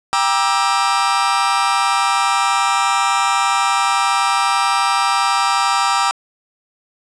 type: chord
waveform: 40% pulse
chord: E half-diminished seventh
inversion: first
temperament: just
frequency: 791.1 / 949.3 / 1186.7 / 1318.5 Hz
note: G5 / Bb5 / D6 / E6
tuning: +16 / +31 / +18 / 0 cents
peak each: -19 dBFS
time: 0.13-6.11 s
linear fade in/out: 0 ms
effects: resampled to 22050 Hz + 8-bit